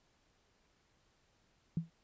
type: tone with exponential decay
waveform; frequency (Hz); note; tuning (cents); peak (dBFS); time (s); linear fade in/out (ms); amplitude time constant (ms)
sine; 165.1; E3; +3; -28; 1.77-1.9; 2; 28
effects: pink hiss -73 dBFS RMS until 2.03 s + resampled to 16000 Hz